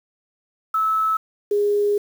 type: tone pair in turn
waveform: sine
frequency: 1303 / 411.3 Hz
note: E6 / G#4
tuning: -20 / -17 cents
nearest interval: octave + minor sixth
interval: 1997 cents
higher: first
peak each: -17 / -16 dBFS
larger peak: second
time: 0.74-1.17 / 1.51-1.98 s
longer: second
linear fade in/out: 5 ms
effects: 7-bit